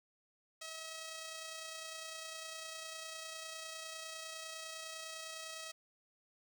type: tone with amplitude modulation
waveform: 5% pulse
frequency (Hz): 642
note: E5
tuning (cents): -46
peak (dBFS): -32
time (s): 0.61-5.72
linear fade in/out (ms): 10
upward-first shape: sine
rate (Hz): 29.9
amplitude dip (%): 30
effects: none